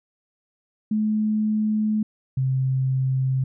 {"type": "tone pair in turn", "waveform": "sine", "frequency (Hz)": [214.5, 131.55], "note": ["A3", "C3"], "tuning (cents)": [-44, 10], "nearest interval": "minor sixth", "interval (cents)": 846, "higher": "first", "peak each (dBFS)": [-19, -19], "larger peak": "neither", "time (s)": [[0.91, 2.03], [2.37, 3.44]], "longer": "first", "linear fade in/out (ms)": 5, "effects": []}